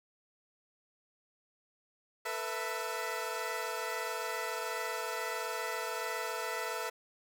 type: chord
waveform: 15% pulse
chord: A suspended second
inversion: none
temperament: equal with one note detuned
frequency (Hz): 446.7 / 493.9 / 659.3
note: A4 / B4 / E5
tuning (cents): +26 / 0 / 0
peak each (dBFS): -33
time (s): 2.25-6.9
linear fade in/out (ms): 10
effects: none